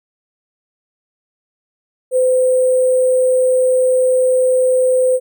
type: tone with sample-and-hold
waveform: sine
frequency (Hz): 510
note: C5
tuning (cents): -44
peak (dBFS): -10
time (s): 2.11-5.2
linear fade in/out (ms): 50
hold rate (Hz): 8820
effects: none